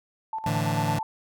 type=tone with tremolo; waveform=sine; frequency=882 Hz; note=A5; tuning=4 cents sharp; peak=-27 dBFS; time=0.33-1.03 s; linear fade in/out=2 ms; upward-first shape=square; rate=9.1 Hz; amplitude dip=70%
type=chord; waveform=sawtooth; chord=A suspended fourth; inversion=none; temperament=just; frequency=110 / 146.67 / 165 Hz; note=A2 / D3 / E3; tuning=0 / -2 / +2 cents; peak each=-24 / -24 / -25 dBFS; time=0.46-0.99 s; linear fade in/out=5 ms
effects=none